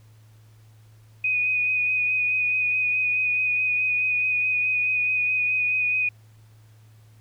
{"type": "tone with vibrato", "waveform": "sine", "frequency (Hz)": 2489, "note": "D#7", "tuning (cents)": 0, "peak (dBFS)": -20, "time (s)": [1.24, 6.09], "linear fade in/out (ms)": 5, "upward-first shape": "sine", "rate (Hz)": 4.7, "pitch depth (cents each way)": 20, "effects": ["added 109 Hz sine -49 dBFS peak until 7.2 s", "pink hiss -62 dBFS RMS until 7.2 s"]}